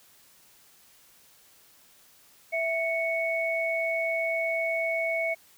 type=tone pair together; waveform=sine; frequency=659.3 / 2218 Hz; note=E5 / C#7; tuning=0 / 0 cents; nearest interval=octave + major sixth; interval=2100 cents; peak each=-28 / -28 dBFS; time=2.52-5.35 s; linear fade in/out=20 ms; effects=white hiss -58 dBFS RMS until 5.57 s